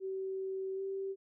sine tone with pitch glide, 382.4 to 388.2 Hz, G4 to G4, -43 to -17 cents, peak -35 dBFS, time 0-1.16 s, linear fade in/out 50 ms, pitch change +26 cents, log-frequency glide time 0.75-0.81 s, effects none

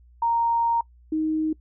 sine tone pair in turn, 930 / 313.2 Hz, A#5 / D#4, -4 / +11 cents, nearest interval octave + perfect fifth, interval 1885 cents, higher first, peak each -19 / -21 dBFS, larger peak first, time 0.22-0.81 / 1.12-1.53 s, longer first, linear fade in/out 5 ms, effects noise-tail reverb RT60 0.1 s tail -23 dB re dry + added 60 Hz sine -50 dBFS peak until 1.6 s

